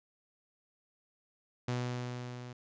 sawtooth tone with level ramp, 123.4 Hz, B2, 1 cent flat, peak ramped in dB -27 to -40 dBFS, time 1.68-2.53 s, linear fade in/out 5 ms, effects resampled to 16000 Hz

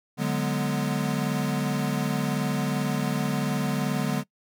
square chord, G# half-diminished seventh, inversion second, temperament equal, 146.83 / 185 / 207.7 / 246.9 Hz, D3 / F#3 / G#3 / B3, 0 / 0 / 0 / 0 cents, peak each -29 / -32 / -31 / -31 dBFS, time 0.17-4.24 s, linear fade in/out 50 ms, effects noise-tail reverb RT60 0.1 s tail -22 dB re dry

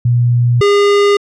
sine / square tone pair in turn, 120.8 / 406.3 Hz, B2 / G#4, -38 / -38 cents, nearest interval octave + major sixth, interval 2100 cents, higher second, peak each -8 dBFS, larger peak neither, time 0.05-0.61 / 0.61-1.17 s, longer neither, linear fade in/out 5 ms, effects low-pass 5000 Hz 12 dB/octave

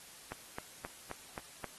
click train, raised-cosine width 0.5 ms, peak -25 dBFS, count 6, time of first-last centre 0.32-1.643 s, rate 3.78 Hz, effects white hiss -54 dBFS RMS until 1.78 s + AAC 32 kbps

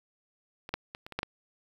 clicks, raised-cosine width 0.3 ms, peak -25 / -13 / -23 / -27 / -26 / -14 / -16 dBFS, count 7, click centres 0.691 / 0.74 / 0.949 / 1.065 / 1.123 / 1.19 / 1.231 s, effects 8-bit

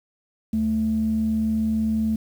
sine tone pair together, 77.57 / 220 Hz, D#2 / A3, -5 / 0 cents, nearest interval octave + tritone, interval 1805 cents, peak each -30 / -19 dBFS, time 0.53-2.16 s, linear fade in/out 5 ms, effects tanh soft clip ceiling -14 dBFS + 8-bit

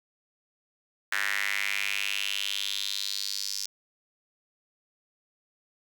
sawtooth tone with high-pass filter sweep, 100 Hz, G2, 35 cents sharp, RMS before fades -31 dBFS, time 1.12-3.66 s, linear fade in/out 5 ms, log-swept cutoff 1700 to 5300 Hz, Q 4.4, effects none

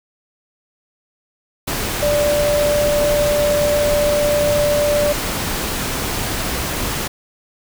sine tone in noise, 587.3 Hz, D5, in tune, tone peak -14 dBFS, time 2.02-5.13 s, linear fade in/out 10 ms, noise pink, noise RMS -22 dBFS, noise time 1.67-7.08 s, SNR +5 dB, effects none

